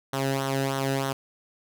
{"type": "tone with flanger", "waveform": "sawtooth", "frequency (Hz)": 135.7, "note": "C#3", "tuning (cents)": -36, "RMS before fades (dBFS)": -27, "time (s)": [0.13, 1.13], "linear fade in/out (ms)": 5, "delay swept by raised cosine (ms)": [0.41, 0.92], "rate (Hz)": 3.2, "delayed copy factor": -0.7, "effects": []}